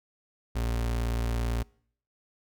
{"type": "tone", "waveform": "35% pulse", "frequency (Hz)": 58, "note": "A#1", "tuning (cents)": -8, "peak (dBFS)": -25, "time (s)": [0.55, 1.63], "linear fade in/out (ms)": 10, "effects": ["noise-tail reverb RT60 0.6 s tail -25 dB re dry"]}